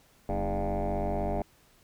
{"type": "tone with frequency modulation", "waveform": "sine", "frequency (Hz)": 313.1, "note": "D#4", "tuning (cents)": 11, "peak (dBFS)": -25, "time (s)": [0.29, 1.42], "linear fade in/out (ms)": 2, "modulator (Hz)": 95.9, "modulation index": 4.8, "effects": ["tanh soft clip ceiling -25 dBFS", "pink hiss -62 dBFS RMS until 1.83 s"]}